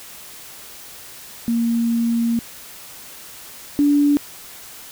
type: tone pair in turn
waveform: sine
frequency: 232.4 / 289 Hz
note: A#3 / D4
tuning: -5 / -28 cents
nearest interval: major third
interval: 377 cents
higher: second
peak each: -16 / -12 dBFS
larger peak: second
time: 1.48-2.39 / 3.79-4.17 s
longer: first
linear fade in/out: 0 ms
effects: white hiss -39 dBFS RMS until 4.91 s